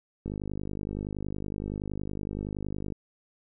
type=click train; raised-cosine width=3 ms; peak=-21 dBFS; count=136; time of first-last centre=0.26-2.923 s; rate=50.7 Hz; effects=none